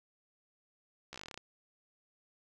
slowing click train, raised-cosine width 0.2 ms, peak -27 dBFS, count 12, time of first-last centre 1.13-1.376 s, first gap 14 ms, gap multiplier 1.09, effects none

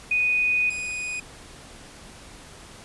sine / 45% pulse tone pair in turn, 2483 / 2483 Hz, D#7 / D#7, -4 / -4 cents, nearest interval unison, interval 0 cents, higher neither, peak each -19 / -28 dBFS, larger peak first, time 0.11-0.7 / 0.7-1.2 s, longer first, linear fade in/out 5 ms, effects pink hiss -45 dBFS RMS until 2.84 s + resampled to 24000 Hz

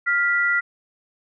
sine tone pair together, 1403.2 / 1965 Hz, F6 / B6, +8 / -9 cents, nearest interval tritone, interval 583 cents, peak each -20 dBFS, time 0.06-0.61 s, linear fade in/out 20 ms, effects none

